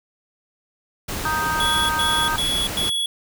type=noise; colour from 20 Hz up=pink; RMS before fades=-28 dBFS; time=1.08-2.9 s; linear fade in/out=10 ms
type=chord; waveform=sine; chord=Eb major; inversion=second; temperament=equal; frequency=932.3 / 1244.5 / 1568 Hz; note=Bb5 / Eb6 / G6; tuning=0 / 0 / 0 cents; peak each=-25 dBFS; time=1.25-2.36 s; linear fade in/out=2 ms
type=tone bursts; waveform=square; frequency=3370 Hz; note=G#7; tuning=25 cents sharp; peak=-21 dBFS; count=4; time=1.6-3.06 s; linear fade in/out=2 ms; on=290 ms; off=100 ms
effects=none